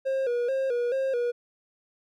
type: tone with vibrato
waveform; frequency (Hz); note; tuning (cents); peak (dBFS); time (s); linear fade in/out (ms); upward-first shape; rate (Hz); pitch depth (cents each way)
triangle; 507; B4; +45; -22; 0.05-1.32; 20; square; 2.3; 90
effects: none